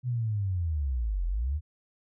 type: linear two-way sweep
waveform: sine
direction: down then up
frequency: 127.4 to 41.2 to 80.6 Hz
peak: -26 dBFS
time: 0.03-1.61 s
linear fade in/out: 50 ms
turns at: 1.26 s
effects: none